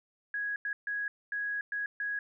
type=tone bursts at uneven times; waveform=sine; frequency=1661.2 Hz; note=G#6; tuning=in tune; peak=-31 dBFS; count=6; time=0.34-0.56 / 0.65-0.73 / 0.87-1.08 / 1.32-1.61 / 1.72-1.86 / 2-2.19 s; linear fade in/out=2 ms; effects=none